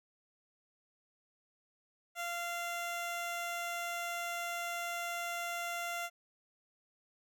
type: tone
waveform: 15% pulse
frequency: 691 Hz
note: F5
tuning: 19 cents flat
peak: -30 dBFS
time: 2.15-6.1 s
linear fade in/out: 50 ms
effects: none